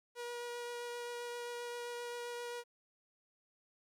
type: tone with vibrato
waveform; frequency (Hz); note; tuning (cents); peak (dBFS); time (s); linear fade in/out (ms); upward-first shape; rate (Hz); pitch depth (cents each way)
sawtooth; 480.2; B4; -49; -37; 0.15-2.64; 50; triangle; 7.6; 10
effects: low-pass 11000 Hz 12 dB/octave + 12-bit